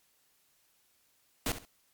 pink noise with echo, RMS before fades -31 dBFS, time 1.46-1.52 s, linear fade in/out 2 ms, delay 66 ms, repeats 2, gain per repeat -12 dB, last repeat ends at 1.652 s, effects white hiss -70 dBFS RMS until 1.93 s + MP3 96 kbps

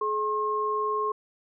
sine tone pair together, 425.4 / 1073 Hz, G#4 / C6, +42 / +43 cents, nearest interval octave + major third, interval 1601 cents, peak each -29 / -26 dBFS, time 0.01-1.12 s, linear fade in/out 5 ms, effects none

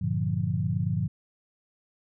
sine chord, G minor seventh, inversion none, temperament equal, 98 / 116.54 / 146.83 / 174.61 Hz, G2 / Bb2 / D3 / F3, 0 / 0 / 0 / 0 cents, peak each -30 dBFS, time 0.01-1.08 s, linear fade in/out 10 ms, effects none

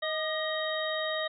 harmonic tone with a mistuned harmonic, 628 Hz, D#5, 16 cents sharp, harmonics 1 / 2 / 3 / 5 / 6, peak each -32 / -38 / -35 / -42 / -36 dBFS, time 0.02-1.28 s, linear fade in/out 10 ms, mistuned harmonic 2, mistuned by -54 cents, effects none

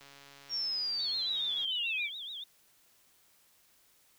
click train, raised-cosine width 0.2 ms, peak -36 dBFS, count 230, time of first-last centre 0.01-1.646 s, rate 140 Hz
sine linear sweep, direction down, 5610 to 2245 Hz, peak -31 dBFS, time 0.49-2.1 s, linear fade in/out 50 ms
sine tone with vibrato, 3500 Hz, A7, 10 cents flat, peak -39 dBFS, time 0.99-2.44 s, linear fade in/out 5 ms, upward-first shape triangle, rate 7 Hz, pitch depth 190 cents each way
effects white hiss -66 dBFS RMS until 4.18 s

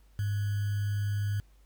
sine tone with sample-and-hold, 102.1 Hz, G#2, 29 cents flat, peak -27 dBFS, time 0.19-1.4 s, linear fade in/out 0 ms, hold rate 1575 Hz, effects added 50 Hz sine -56 dBFS peak until 1.65 s + pink hiss -69 dBFS RMS until 1.65 s

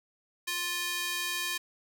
square tone with high-pass filter, 350.7 Hz, F4, 7 cents sharp, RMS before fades -33 dBFS, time 0.47-1.58 s, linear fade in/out 10 ms, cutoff 2100 Hz, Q 0.91, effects none

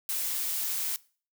blue noise, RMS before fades -31 dBFS, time 0.09-0.96 s, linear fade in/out 0 ms, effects noise-tail reverb RT60 0.4 s tail -21 dB re dry

